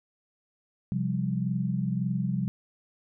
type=chord; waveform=sine; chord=C suspended fourth; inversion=none; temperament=just; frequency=130.81 / 174.42 / 196.22 Hz; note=C3 / F3 / G3; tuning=0 / -2 / +2 cents; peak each=-30 dBFS; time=0.92-2.48 s; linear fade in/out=0 ms; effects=none